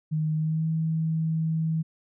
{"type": "tone with pitch glide", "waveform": "sine", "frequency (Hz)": [155.56, 160.49], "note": ["D#3", "E3"], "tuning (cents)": [0, -46], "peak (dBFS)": -23, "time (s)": [0.11, 1.83], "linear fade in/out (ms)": 20, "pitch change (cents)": 54, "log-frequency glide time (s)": [0.35, 0.67], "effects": []}